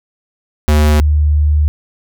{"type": "tone pair in turn", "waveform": ["square", "sine"], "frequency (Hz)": [75.4, 74.79], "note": ["D2", "D2"], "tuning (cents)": [46, 32], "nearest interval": "unison", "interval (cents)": 14, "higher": "first", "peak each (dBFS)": -8, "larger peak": "neither", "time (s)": [[0.68, 1], [1, 1.68]], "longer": "second", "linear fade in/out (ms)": 0, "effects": []}